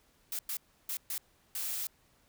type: noise bursts at uneven times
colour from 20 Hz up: blue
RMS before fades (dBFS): -36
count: 5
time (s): 0.32-0.39 / 0.49-0.57 / 0.89-0.97 / 1.1-1.18 / 1.55-1.87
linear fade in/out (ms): 2
effects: pink hiss -68 dBFS RMS until 2.28 s